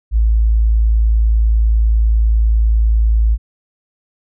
sine tone, 55 Hz, A1, in tune, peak -9 dBFS, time 0.11-3.38 s, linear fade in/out 50 ms, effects none

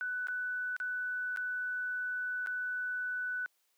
sine tone with dropouts, 1491 Hz, F#6, 13 cents sharp, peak -33 dBFS, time 0.01-3.46 s, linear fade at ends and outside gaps 0 ms, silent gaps 0.271-0.284 / 0.765-0.801 / 1.362-1.372 / 2.462-2.471 s, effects white hiss -75 dBFS RMS until 3.77 s + high-pass 400 Hz 12 dB/octave

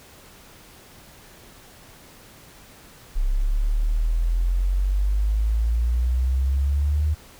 sine exponential sweep, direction up, 32.86 to 77.1 Hz, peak -18 dBFS, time 3.15-7.15 s, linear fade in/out 20 ms, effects pink hiss -48 dBFS RMS until 7.39 s

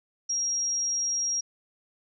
sine tone, 5630 Hz, F8, 13 cents sharp, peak -25 dBFS, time 0.29-1.41 s, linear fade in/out 10 ms, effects none

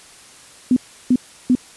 sine tone bursts, 250.9 Hz, B3, 28 cents sharp, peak -10 dBFS, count 3, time 0.71-1.552 s, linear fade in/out 2 ms, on 54 ms, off 340 ms, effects white hiss -44 dBFS RMS until 1.76 s + resampled to 24000 Hz

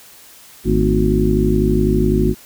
harmonic tone with a mistuned harmonic, 52 Hz, G#1, 3 cents sharp, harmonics 1 / 2 / 3 / 4 / 5 / 6 / 7, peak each -18 / -24 / -20 / -19 / -22 / -23 / -18 dBFS, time 0.64-2.35 s, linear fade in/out 50 ms, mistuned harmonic 4, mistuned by +130 cents, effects white hiss -43 dBFS RMS until 2.45 s

